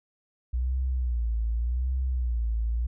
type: tone with vibrato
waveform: sine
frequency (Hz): 60.1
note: B1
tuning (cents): -46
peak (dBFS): -24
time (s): 0.53-2.87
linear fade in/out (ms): 10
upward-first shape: sine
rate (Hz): 0.86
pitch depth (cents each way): 130
effects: none